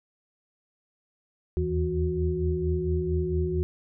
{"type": "tone cluster", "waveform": "sine", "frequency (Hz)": [78.3, 82.7, 164.6, 364.8], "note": ["D#2", "E2", "E3", "F#4"], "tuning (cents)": [11, 6, -2, -24], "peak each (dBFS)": [-29, -30, -31, -28], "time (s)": [1.57, 3.63], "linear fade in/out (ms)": 0, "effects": []}